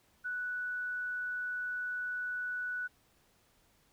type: tone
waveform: sine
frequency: 1480 Hz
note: F#6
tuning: in tune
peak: -34 dBFS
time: 0.24-2.88 s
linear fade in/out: 20 ms
effects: pink hiss -69 dBFS RMS until 3.92 s